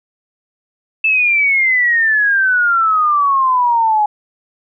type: exponential sweep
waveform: sine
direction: down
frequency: 2645 to 830.6 Hz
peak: -10 dBFS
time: 1.04-4.06 s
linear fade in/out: 5 ms
effects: none